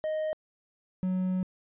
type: tone pair in turn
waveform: triangle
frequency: 622.3 / 185.01 Hz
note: D#5 / F#3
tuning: 0 / 0 cents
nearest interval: octave + major sixth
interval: 2100 cents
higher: first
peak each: -26 / -24 dBFS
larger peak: second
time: 0.04-0.33 / 1.03-1.43 s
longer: second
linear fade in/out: 0 ms
effects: resampled to 8000 Hz